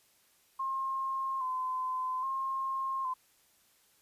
sine tone with vibrato, 1046.5 Hz, C6, in tune, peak -31 dBFS, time 0.59-3.14 s, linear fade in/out 10 ms, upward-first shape square, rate 0.61 Hz, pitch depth 35 cents each way, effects white hiss -67 dBFS RMS until 4.01 s + resampled to 32000 Hz

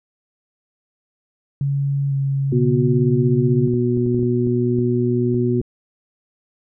sine tone with vibrato, 138.59 Hz, C#3, in tune, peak -17 dBFS, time 1.61-3.68 s, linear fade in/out 2 ms, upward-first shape square, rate 1 Hz, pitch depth 14 cents each way
harmonic tone, 121.8 Hz, B2, 24 cents flat, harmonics 1 / 2 / 3, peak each -20 / -20 / -20 dBFS, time 2.52-5.61 s, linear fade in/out 5 ms
clicks, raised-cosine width 3 ms, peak -18 dBFS, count 10, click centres 3.738 / 3.973 / 4.063 / 4.146 / 4.193 / 4.231 / 4.471 / 4.787 / 5.344 / 5.614 s
effects none

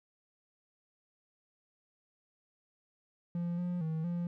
triangle tone with pitch steps, 172.7 / 177.1 / 159.5 / 173.4 Hz, F3 / F3 / D#3 / F3, -19 / +24 / +43 / -12 cents, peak -30 dBFS, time 3.35-4.27 s, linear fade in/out 2 ms, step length 230 ms, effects none

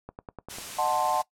click train, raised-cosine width 1 ms, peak -25 dBFS, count 6, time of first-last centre 0.09-0.585 s, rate 10.1 Hz
white noise, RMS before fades -38 dBFS, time 0.49-1.23 s, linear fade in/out 20 ms
sine chord, D# diminished seventh, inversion none, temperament equal with one note detuned, 613.7 / 740 / 880 / 1046.5 Hz, D#5 / F#5 / A5 / C6, -24 / 0 / 0 / 0 cents, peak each -32 / -27 / -27 / -30 dBFS, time 0.78-1.22 s, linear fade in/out 10 ms
effects noise-tail reverb RT60 0.1 s tail -19 dB re dry + low-pass 11000 Hz 12 dB/octave

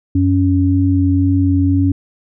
sine tone pair together, 92.13 / 278.4 Hz, F#2 / C#4, -7 / +8 cents, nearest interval octave + perfect fifth, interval 1915 cents, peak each -13 dBFS, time 0.15-1.92 s, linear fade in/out 5 ms, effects none

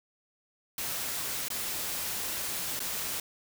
white noise with dropouts, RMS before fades -34 dBFS, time 0.78-3.2 s, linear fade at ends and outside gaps 2 ms, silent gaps 1.484-1.502 / 2.793-2.802 s, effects none

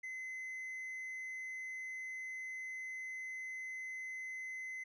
triangle tone, 2045 Hz, C7, 40 cents flat, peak -40 dBFS, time 0.03-4.84 s, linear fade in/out 10 ms, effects resampled to 22050 Hz

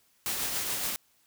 white noise with tremolo, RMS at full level -30 dBFS, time 0.26-0.96 s, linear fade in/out 0 ms, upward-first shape triangle, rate 7.1 Hz, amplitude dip 40%, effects white hiss -67 dBFS RMS until 1.26 s

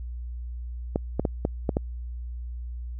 clicks, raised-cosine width 2 ms, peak -10 dBFS, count 6, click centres 0.959 / 1.196 / 1.252 / 1.451 / 1.692 / 1.769 s, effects added 60 Hz sine -32 dBFS peak until 2.99 s

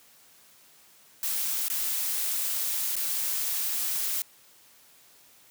blue noise with dropouts, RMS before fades -29 dBFS, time 1.23-4.22 s, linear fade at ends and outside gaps 1 ms, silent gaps 1.683-1.7 / 2.956-2.965 s, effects white hiss -57 dBFS RMS until 5.5 s + high-pass 80 Hz 12 dB/octave

